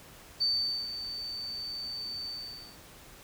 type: tone with ADSR envelope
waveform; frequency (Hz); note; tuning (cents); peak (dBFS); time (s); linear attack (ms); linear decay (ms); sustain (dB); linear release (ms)
sine; 4561; C#8; +49; -24; 0.4-2.78; 19; 450; -11; 510
effects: pink hiss -52 dBFS RMS until 3.23 s